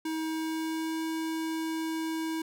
square tone with pitch glide, 318.4 to 321.7 Hz, D#4 to E4, +40 to -42 cents, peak -31 dBFS, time 0.05-2.42 s, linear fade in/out 5 ms, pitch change +18 cents, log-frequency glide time 0.25-1.02 s, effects none

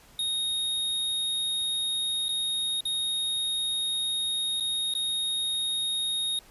square tone with dropouts, 3729 Hz, A#7, in tune, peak -27 dBFS, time 0.19-6.39 s, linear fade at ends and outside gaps 2 ms, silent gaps 2.284-2.29 / 2.807-2.853 / 4.6-4.606 / 4.939-4.95 s, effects pink hiss -55 dBFS RMS until 6.5 s + resampled to 32000 Hz

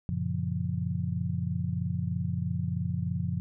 sine chord, Gb major seventh, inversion none, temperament just, 92.5 / 115.62 / 138.75 / 173.43 Hz, Gb2 / Bb2 / Db3 / F3, 0 / -14 / +2 / -12 cents, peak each -33 / -35 / -34 / -32 dBFS, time 0.09-3.4 s, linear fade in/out 0 ms, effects none

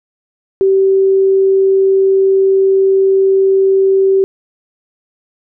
sine tone, 386.1 Hz, G4, 26 cents flat, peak -7 dBFS, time 0.61-4.24 s, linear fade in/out 0 ms, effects none

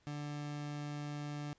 30% pulse tone, 146.83 Hz, D3, in tune, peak -37 dBFS, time 0.07-1.53 s, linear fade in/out 0 ms, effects pink hiss -72 dBFS RMS until 1.58 s + resampled to 16000 Hz

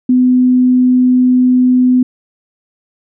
sine tone, 252 Hz, B3, 35 cents sharp, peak -6 dBFS, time 0.09-2.03 s, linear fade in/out 5 ms, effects none

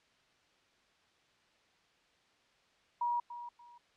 sine tone with echo, 957 Hz, A#5, 45 cents sharp, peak -30 dBFS, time 3.01-3.2 s, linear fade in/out 5 ms, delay 290 ms, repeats 2, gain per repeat -12 dB, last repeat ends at 3.78 s, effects white hiss -69 dBFS RMS until 3.96 s + low-pass 4000 Hz 12 dB/octave

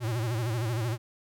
square tone with vibrato, 115.8 Hz, A#2, 11 cents flat, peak -28 dBFS, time 0-0.98 s, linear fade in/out 50 ms, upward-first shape sine, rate 13 Hz, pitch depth 130 cents each way, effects none

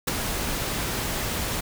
pink noise with ADSR envelope, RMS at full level -20 dBFS, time 0.07-1.61 s, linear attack 14 ms, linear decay 6 ms, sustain -8 dB, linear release 12 ms, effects none

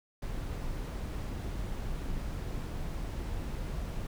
brown noise, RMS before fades -36 dBFS, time 0.22-4.07 s, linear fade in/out 5 ms, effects none

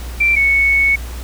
sine tone pair in turn, 2349 / 2214 Hz, D7 / C#7, 0 / -3 cents, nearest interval minor second, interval 103 cents, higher first, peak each -10 dBFS, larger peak neither, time 0.2-0.36 / 0.36-0.96 s, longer second, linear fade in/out 10 ms, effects added 60 Hz sine -25 dBFS peak until 1.23 s + pink hiss -35 dBFS RMS until 1.23 s

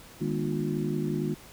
harmonic tone with a mistuned harmonic, 51 Hz, G#1, 31 cents flat, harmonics 3 / 4 / 5 / 6 / 7, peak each -31 / -33 / -34 / -35 / -33 dBFS, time 0.2-1.35 s, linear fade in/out 20 ms, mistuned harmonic 5, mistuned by -110 cents, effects pink hiss -50 dBFS RMS until 1.52 s

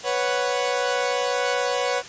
sawtooth chord, B suspended second, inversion none, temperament equal, 493.9 / 554.4 / 740 Hz, B4 / C#5 / F#5, 0 / 0 / 0 cents, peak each -21 / -22 / -24 dBFS, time 0.03-2.03 s, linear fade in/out 50 ms, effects white hiss -39 dBFS RMS until 2.08 s + resampled to 16000 Hz

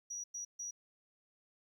triangle tone bursts at uneven times, 5800 Hz, F#8, 35 cents flat, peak -37 dBFS, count 3, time 0.1-0.24 / 0.34-0.45 / 0.59-0.71 s, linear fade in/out 10 ms, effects tanh soft clip ceiling -37 dBFS

